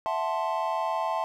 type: chord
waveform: triangle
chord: F# half-diminished seventh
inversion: third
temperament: equal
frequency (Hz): 659.3 / 740 / 880 / 1046.5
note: E5 / F#5 / A5 / C6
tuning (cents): 0 / 0 / 0 / 0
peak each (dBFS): -29 / -33 / -28 / -30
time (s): 0.06-1.24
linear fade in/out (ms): 0
effects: none